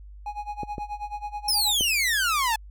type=tone with tremolo; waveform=triangle; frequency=830.6 Hz; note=G#5; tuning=in tune; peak=-26 dBFS; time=0.26-1.75 s; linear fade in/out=2 ms; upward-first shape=sine; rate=9.3 Hz; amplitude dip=90%
type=clicks; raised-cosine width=2 ms; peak=-19 dBFS; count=3; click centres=0.633 / 0.782 / 1.809 s
type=exponential sweep; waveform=sawtooth; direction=down; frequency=5450 to 852 Hz; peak=-18 dBFS; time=1.48-2.56 s; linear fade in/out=5 ms
effects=added 50 Hz sine -41 dBFS peak until 2.7 s